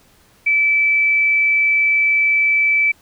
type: tone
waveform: sine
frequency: 2313 Hz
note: D7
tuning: 27 cents flat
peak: -12 dBFS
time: 0.46-2.92 s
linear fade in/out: 10 ms
effects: pink hiss -53 dBFS RMS until 3.01 s